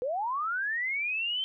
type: linear sweep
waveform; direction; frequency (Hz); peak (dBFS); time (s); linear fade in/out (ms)
sine; up; 473.5 to 3125; -28; 0.02-1.44; 0
effects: none